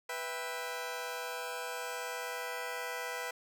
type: chord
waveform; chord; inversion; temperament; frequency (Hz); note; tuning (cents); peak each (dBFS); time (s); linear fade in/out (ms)
15% pulse; E minor; second; just; 494.4 / 659.3 / 791.1; B4 / E5 / G5; +2 / 0 / +16; -33 / -37 / -37; 0.09-3.31; 5
effects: none